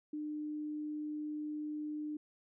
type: tone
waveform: sine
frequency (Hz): 301.4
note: D4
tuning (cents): +45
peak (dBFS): -37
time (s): 0.13-2.17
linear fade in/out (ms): 5
effects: none